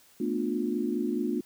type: chord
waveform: sine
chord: B half-diminished seventh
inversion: third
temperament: just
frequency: 222.2 / 246.9 / 296.3 / 355.6 Hz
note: A3 / B3 / D4 / F4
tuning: +17 / 0 / +15 / +31 cents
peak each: -32 dBFS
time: 0.2-1.41 s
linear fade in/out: 5 ms
effects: white hiss -59 dBFS RMS until 1.45 s